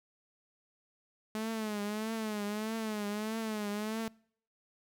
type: tone with vibrato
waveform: sawtooth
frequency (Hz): 214.5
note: A3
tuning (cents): -44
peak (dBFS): -30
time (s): 1.35-4.08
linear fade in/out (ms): 0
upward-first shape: triangle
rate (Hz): 1.6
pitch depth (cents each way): 95
effects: noise-tail reverb RT60 0.6 s tail -25 dB re dry